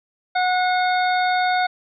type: harmonic tone with a mistuned harmonic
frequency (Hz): 732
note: F#5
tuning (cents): -19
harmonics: 1 / 2 / 3 / 5 / 6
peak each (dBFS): -18 / -24 / -28 / -32 / -34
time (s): 0.35-1.67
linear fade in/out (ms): 10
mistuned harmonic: 3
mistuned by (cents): -22
effects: none